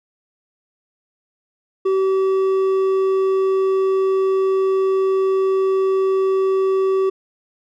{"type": "tone with hard clipping", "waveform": "sine", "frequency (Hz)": 383, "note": "G4", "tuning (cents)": -40, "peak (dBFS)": -16, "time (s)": [1.85, 7.1], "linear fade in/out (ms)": 10, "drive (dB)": 5, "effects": []}